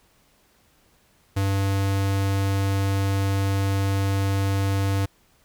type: tone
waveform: square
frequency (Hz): 98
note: G2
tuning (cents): 0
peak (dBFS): -21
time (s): 1.36-5.06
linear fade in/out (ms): 10
effects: pink hiss -61 dBFS RMS until 5.44 s